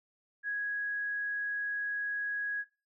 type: tone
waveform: sine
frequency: 1661.2 Hz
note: G#6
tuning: in tune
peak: -31 dBFS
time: 0.43-2.65 s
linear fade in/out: 50 ms
effects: noise-tail reverb RT60 0.3 s tail -18 dB re dry